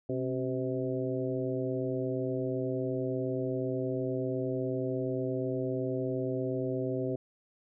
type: harmonic tone with a mistuned harmonic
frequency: 128.3 Hz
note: C3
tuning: 34 cents flat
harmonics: 1 / 2 / 3 / 4 / 5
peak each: -36 / -35 / -34 / -37 / -40 dBFS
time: 0.09-7.16 s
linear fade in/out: 5 ms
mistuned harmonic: 2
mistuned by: +73 cents
effects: none